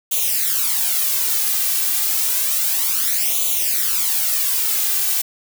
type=noise with flanger; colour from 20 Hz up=blue; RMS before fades=-19 dBFS; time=0.11-5.22 s; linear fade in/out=10 ms; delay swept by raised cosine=0.29 to 2.59 ms; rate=0.3 Hz; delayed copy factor=+0.75; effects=none